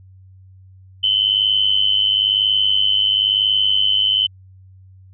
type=tone with amplitude modulation; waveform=sine; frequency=3042 Hz; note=F#7; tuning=47 cents sharp; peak=-10 dBFS; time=1.03-4.27 s; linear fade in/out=10 ms; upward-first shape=sine; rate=101 Hz; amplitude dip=75%; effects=added 94 Hz sine -42 dBFS peak until 5.13 s